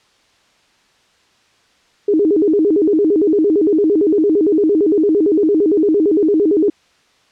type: tone with vibrato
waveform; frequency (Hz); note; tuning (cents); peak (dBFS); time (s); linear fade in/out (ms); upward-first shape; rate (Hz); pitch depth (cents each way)
sine; 358.9; F4; +47; -10; 2.08-6.7; 5; square; 8.8; 230
effects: white hiss -55 dBFS RMS until 7.31 s + low-pass 5000 Hz 12 dB/octave